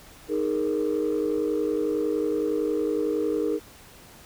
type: chord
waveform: sine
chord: D# suspended fourth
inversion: none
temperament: equal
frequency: 311.1 / 415.3 / 466.2 Hz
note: D#4 / G#4 / A#4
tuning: 0 / 0 / 0 cents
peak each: -26 dBFS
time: 0.28-3.6 s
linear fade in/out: 50 ms
effects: tanh soft clip ceiling -17 dBFS + pink hiss -49 dBFS RMS until 4.25 s